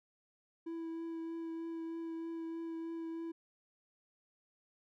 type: tone with vibrato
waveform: triangle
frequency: 329.6 Hz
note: E4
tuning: in tune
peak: -37 dBFS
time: 0.66-3.32 s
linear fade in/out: 10 ms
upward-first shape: triangle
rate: 3.2 Hz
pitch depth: 14 cents each way
effects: none